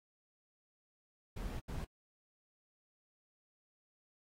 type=noise bursts at uneven times; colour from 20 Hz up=brown; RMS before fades=-41 dBFS; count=2; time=1.36-1.6 / 1.68-1.85 s; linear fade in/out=10 ms; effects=AAC 48 kbps